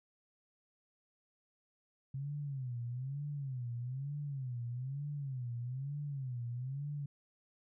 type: tone with vibrato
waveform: sine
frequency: 132 Hz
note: C3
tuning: 16 cents sharp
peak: -37 dBFS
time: 2.14-7.06 s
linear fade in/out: 5 ms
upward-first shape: sine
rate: 1.1 Hz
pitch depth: 180 cents each way
effects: none